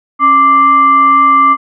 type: tone with frequency modulation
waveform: sine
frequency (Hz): 1174.7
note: D6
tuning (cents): 0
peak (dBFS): -4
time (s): 0.19-1.57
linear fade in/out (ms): 50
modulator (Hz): 902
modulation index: 0.39
effects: none